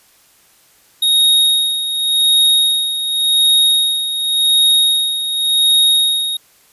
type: tone with tremolo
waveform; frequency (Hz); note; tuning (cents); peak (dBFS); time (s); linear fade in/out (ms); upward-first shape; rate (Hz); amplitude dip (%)
square; 3746; A#7; +8; -9; 1.02-6.37; 5; sine; 0.89; 65
effects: white hiss -51 dBFS RMS until 6.72 s + resampled to 32000 Hz